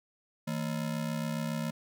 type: ring-modulated tone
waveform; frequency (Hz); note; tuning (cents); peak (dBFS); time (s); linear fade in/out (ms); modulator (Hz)
square; 193.7; G3; -20; -29; 0.47-1.71; 10; 33.6
effects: none